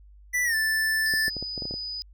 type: tone with pitch glide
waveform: square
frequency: 1975.5 to 1760 Hz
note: B6 to A6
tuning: 0 to 0 cents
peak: -23 dBFS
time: 0.33-1.3 s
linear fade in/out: 20 ms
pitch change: -200 cents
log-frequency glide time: 0.44-0.55 s
type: tone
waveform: sine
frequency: 4978 Hz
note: D#8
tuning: in tune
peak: -31 dBFS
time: 1.06-2.02 s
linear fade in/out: 0 ms
type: clicks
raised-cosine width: 2 ms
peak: -23 dBFS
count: 9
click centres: 1.138 / 1.281 / 1.367 / 1.426 / 1.578 / 1.622 / 1.654 / 1.71 / 1.74 s
effects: added 50 Hz sine -48 dBFS peak until 2.13 s